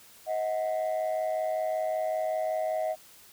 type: tone pair together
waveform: sine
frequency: 633 / 738.3 Hz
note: D#5 / F#5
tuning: +30 / -4 cents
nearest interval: minor third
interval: 266 cents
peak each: -26 / -30 dBFS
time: 0.26-2.96 s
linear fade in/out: 50 ms
effects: tanh soft clip ceiling -24 dBFS + white hiss -54 dBFS RMS until 3.32 s

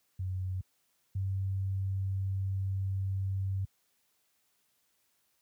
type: tone pair in turn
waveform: sine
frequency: 93.1 / 96.38 Hz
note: F#2 / G2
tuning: +11 / -29 cents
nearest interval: minor second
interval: 60 cents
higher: second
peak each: -31 / -29 dBFS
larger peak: second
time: 0.19-0.61 / 1.15-3.65 s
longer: second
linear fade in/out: 5 ms
effects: white hiss -74 dBFS RMS until 5.41 s + high-pass 60 Hz 12 dB/octave

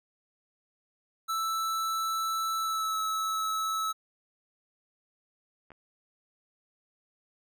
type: tone with pitch glide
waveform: square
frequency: 1320 to 1301.1 Hz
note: E6 to E6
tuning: +2 to -23 cents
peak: -29 dBFS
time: 1.28-3.93 s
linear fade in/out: 20 ms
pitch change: -25 cents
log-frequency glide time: 2.58-2.98 s
type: clicks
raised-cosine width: 0.5 ms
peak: -35 dBFS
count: 2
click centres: 5.705 / 5.718 s
effects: none

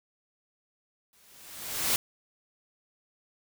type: noise with exponential growth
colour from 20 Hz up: white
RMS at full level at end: -24 dBFS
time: 1.13-1.96 s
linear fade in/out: 1 ms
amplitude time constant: 180 ms
effects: none

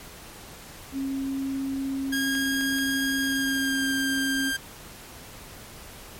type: tone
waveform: sine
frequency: 270.8 Hz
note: C#4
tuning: 40 cents flat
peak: -26 dBFS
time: 0.92-4.53 s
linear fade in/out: 50 ms
type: tone with pitch glide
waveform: sawtooth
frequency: 1630 to 1591.9 Hz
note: G#6 to G6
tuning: -33 to +26 cents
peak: -22 dBFS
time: 2.12-4.57 s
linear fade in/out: 10 ms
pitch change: -41 cents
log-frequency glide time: 3.2-3.95 s
type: clicks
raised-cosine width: 0.2 ms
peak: -20 dBFS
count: 3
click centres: 2.352 / 2.611 / 2.786 s
effects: pink hiss -44 dBFS RMS until 6.19 s + MP3 64 kbps

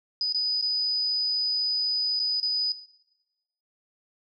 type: tone with dropouts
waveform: sine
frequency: 4978 Hz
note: D#8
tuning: in tune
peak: -23 dBFS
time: 0.21-2.72 s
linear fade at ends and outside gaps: 1 ms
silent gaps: 0.325-0.346 / 0.612-0.625 / 2.193-2.199 / 2.4-2.429 s
effects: noise-tail reverb RT60 1.0 s tail -17 dB re dry

